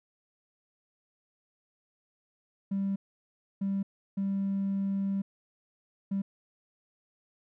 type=tone bursts at uneven times; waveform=triangle; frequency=196.2 Hz; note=G3; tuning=2 cents sharp; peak=-24 dBFS; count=4; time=2.71-2.96 / 3.61-3.83 / 4.17-5.22 / 6.11-6.22 s; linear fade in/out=10 ms; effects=tanh soft clip ceiling -24 dBFS